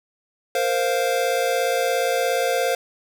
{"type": "chord", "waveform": "square", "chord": "Bb suspended second", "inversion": "none", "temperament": "equal", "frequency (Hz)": [466.2, 523.3, 698.5], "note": ["Bb4", "C5", "F5"], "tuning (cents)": [0, 0, 0], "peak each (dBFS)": [-26, -23, -25], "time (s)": [0.55, 2.75], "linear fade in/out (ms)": 2, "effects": []}